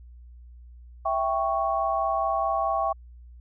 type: chord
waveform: sine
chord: C# diminished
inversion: first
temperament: equal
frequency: 659.3 / 784 / 1108.7 Hz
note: E5 / G5 / C#6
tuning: 0 / 0 / 0 cents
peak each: -27 dBFS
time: 1.05-2.93 s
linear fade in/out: 10 ms
effects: added 60 Hz sine -44 dBFS peak until 3.4 s